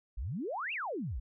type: exponential two-way sweep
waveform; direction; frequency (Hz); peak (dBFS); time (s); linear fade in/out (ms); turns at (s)
sine; up then down; 46 to 2856 to 46; -34; 0.17-1.2; 10; 0.73
effects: none